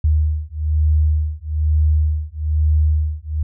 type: beating tone pair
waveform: sine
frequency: 76.2 / 77.3 Hz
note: D#2 / D#2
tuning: -36 / -11 cents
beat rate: 1.1 Hz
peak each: -17 dBFS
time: 0.04-3.43 s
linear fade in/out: 5 ms
effects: none